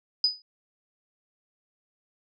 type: tone with exponential decay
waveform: sine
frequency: 4978 Hz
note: D#8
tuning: in tune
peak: -16 dBFS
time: 0.24-0.42 s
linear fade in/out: 2 ms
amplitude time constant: 37 ms
effects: none